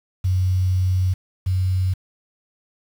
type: tone pair in turn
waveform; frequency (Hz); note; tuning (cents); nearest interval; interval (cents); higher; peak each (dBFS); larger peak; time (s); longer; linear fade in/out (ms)
sine; 92.5 / 93; F#2 / F#2; 0 / +9; unison; 9; second; -16 / -17; first; 0.24-1.14 / 1.46-1.94; first; 10
effects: 7-bit